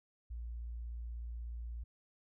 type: tone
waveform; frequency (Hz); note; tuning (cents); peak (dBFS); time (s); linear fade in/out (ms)
sine; 58.27; A#1; 0; -40; 0.3-1.84; 10
effects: none